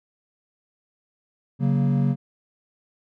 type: chord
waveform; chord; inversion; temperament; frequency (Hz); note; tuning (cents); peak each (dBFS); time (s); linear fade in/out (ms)
triangle; F# major; second; equal; 138.59 / 185 / 233.1; C#3 / F#3 / A#3; 0 / 0 / 0; -18 / -23 / -23; 1.59-2.16; 50
effects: none